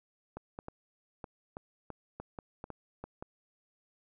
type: clicks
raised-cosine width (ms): 1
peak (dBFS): -27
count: 12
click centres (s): 0.37 / 0.589 / 0.684 / 1.242 / 1.569 / 1.903 / 2.2 / 2.388 / 2.641 / 2.703 / 3.04 / 3.225
effects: none